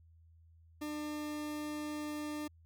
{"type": "tone", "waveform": "40% pulse", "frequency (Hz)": 299.8, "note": "D4", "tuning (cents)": 36, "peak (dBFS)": -37, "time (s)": [0.81, 2.48], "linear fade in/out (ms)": 10, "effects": ["added 82 Hz sine -59 dBFS peak until 2.65 s"]}